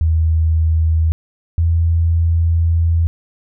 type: tone pair in turn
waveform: sine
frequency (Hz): 80.4 / 83.19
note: E2 / E2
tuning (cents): -43 / +16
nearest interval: minor second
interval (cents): 59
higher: second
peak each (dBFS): -11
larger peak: neither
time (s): 0.01-1.12 / 1.58-3.07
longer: second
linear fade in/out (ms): 0
effects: none